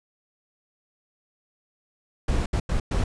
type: noise bursts at uneven times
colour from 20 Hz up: brown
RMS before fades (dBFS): -23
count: 4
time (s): 2.28-2.46 / 2.53-2.6 / 2.69-2.8 / 2.91-3.04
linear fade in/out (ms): 5
effects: resampled to 22050 Hz